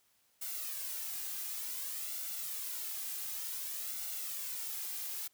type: noise with flanger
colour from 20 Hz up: blue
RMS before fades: -40 dBFS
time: 0.41-5.28 s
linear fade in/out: 10 ms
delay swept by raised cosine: 1.4 to 2.5 ms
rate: 0.55 Hz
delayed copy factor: +0.55
effects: white hiss -72 dBFS RMS until 5.33 s